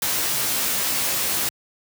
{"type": "noise with comb filter", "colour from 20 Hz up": "white", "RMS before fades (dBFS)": -23, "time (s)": [0.02, 1.49], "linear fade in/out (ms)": 2, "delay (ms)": 15, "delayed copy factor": 0.9, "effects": ["high-pass 80 Hz 12 dB/octave"]}